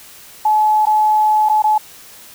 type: tone with dropouts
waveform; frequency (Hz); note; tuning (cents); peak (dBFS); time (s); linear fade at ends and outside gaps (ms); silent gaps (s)
sine; 856; A5; -48; -10; 0.45-1.78; 5; 0.855-0.868 / 1.489-1.496 / 1.622-1.64
effects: white hiss -40 dBFS RMS until 2.34 s